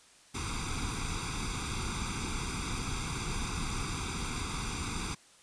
pink noise with comb filter, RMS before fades -35 dBFS, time 0.34-5.15 s, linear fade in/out 10 ms, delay 0.83 ms, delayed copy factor +1, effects white hiss -59 dBFS RMS until 5.42 s + resampled to 22050 Hz

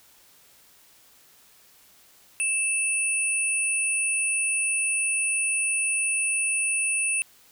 sine tone pair together, 2637 / 9397 Hz, E7 / D9, 0 / 0 cents, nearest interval octave + minor seventh, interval 2200 cents, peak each -25 dBFS, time 2.4-7.22 s, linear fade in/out 0 ms, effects white hiss -56 dBFS RMS until 7.51 s

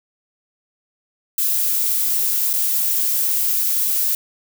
violet noise with dropouts, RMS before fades -19 dBFS, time 1.38-4.15 s, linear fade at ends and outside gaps 2 ms, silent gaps 2.531-2.536 s, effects none

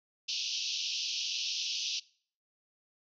white band-pass noise, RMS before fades -35 dBFS, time 0.28-2 s, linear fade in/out 10 ms, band 2600 to 6000 Hz, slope 96 dB/octave, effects noise-tail reverb RT60 0.5 s tail -22 dB re dry

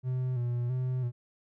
triangle tone with vibrato, 124.3 Hz, B2, 12 cents sharp, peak -26 dBFS, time 0.03-1.12 s, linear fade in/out 50 ms, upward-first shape square, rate 1.5 Hz, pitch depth 48 cents each way, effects none

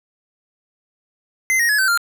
square tone with pitch steps, 2065 / 1871.9 / 1696.8 / 1538.1 / 1394.2 Hz, C7 / A#6 / G#6 / G6 / F6, -23 / +7 / +37 / -33 / -3 cents, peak -15 dBFS, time 1.5-1.975 s, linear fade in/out 0 ms, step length 95 ms, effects none

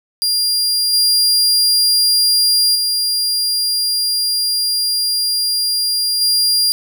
sawtooth tone with level steps, 4800 Hz, D8, 37 cents sharp, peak -11 / -8 / -12 / -9 dBFS, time 0.22-6.72 s, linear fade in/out 0 ms, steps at 0.93 / 2.75 / 6.21 s, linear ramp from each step 5 ms, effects none

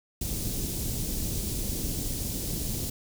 pink band-stop noise, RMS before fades -31 dBFS, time 0.21-2.9 s, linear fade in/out 5 ms, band 310 to 5700 Hz, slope 12 dB/octave, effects none

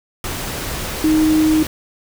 sine tone in noise, 311.8 Hz, D#4, 4 cents sharp, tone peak -11 dBFS, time 1.04-1.63 s, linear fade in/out 2 ms, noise pink, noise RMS -25 dBFS, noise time 0.24-1.67 s, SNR +11 dB, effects none

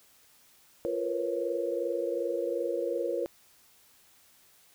sine tone cluster, 346.6 / 464.6 / 487.3 / 547 Hz, F4 / A#4 / B4 / C#5, -13 / -6 / -23 / -23 cents, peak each -34 / -36 / -33 / -33 dBFS, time 0.85-3.26 s, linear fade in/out 0 ms, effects white hiss -61 dBFS RMS until 4.74 s

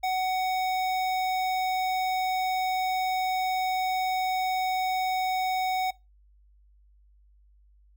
square tone with notch filter, 747 Hz, F#5, 16 cents sharp, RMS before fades -27 dBFS, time 0.03-5.91 s, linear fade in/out 10 ms, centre 9800 Hz, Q 0.75, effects noise-tail reverb RT60 0.2 s tail -19 dB re dry + added 50 Hz sine -56 dBFS peak until 7.96 s

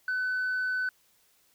sine tone, 1507 Hz, F#6, 31 cents sharp, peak -25 dBFS, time 0.08-0.89 s, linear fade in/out 2 ms, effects tanh soft clip ceiling -25 dBFS + white hiss -66 dBFS RMS until 1.54 s

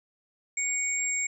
sine tone pair together, 2228 / 7501 Hz, C#7 / A#8, +8 / +10 cents, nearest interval octave + major sixth, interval 2102 cents, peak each -30 / -28 dBFS, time 0.57-1.27 s, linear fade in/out 5 ms, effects none

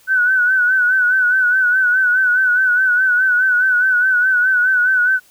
sine tone with vibrato, 1497 Hz, F#6, 20 cents sharp, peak -11 dBFS, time 0.07-5.2 s, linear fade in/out 50 ms, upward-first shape sine, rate 4.8 Hz, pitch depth 58 cents each way, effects white hiss -51 dBFS RMS until 5.3 s

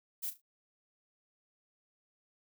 violet noise with echo, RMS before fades -37 dBFS, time 0.22-0.31 s, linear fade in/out 20 ms, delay 36 ms, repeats 3, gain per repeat -12 dB, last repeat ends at 0.418 s, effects none

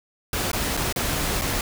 pink noise with dropouts, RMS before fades -25 dBFS, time 0.33-1.61 s, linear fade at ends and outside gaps 2 ms, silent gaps 0.516-0.531 / 0.769-0.773 / 0.926-0.96 / 1.414-1.418 s, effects none

